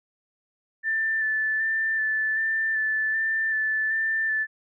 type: tone with vibrato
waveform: sine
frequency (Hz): 1765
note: A6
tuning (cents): +5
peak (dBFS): -22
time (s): 0.83-4.47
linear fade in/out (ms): 50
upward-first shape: square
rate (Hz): 1.3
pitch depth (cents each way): 15
effects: none